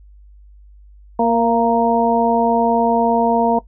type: harmonic tone with a mistuned harmonic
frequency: 233.1 Hz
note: A#3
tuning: in tune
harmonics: 1 / 2 / 3 / 4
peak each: -18 / -18 / -18 / -18 dBFS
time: 1.19-3.59 s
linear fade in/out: 5 ms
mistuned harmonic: 3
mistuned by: -24 cents
effects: noise-tail reverb RT60 0.1 s tail -18 dB re dry + added 50 Hz sine -41 dBFS peak until 3.67 s